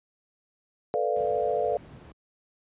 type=chord; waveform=sine; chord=B half-diminished seventh; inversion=third; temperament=equal; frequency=440 / 493.9 / 587.3 / 698.5 Hz; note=A4 / B4 / D5 / F5; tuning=0 / 0 / 0 / 0 cents; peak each=-29 dBFS; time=0.94-1.77 s; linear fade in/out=0 ms
type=noise; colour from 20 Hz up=brown; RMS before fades=-42 dBFS; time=1.16-2.12 s; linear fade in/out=2 ms
effects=high-pass 100 Hz 12 dB/octave + resampled to 8000 Hz